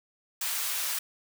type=high-pass noise; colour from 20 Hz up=white; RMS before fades=-31 dBFS; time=0.41-0.99 s; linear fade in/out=5 ms; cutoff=940 Hz; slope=12 dB/octave; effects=none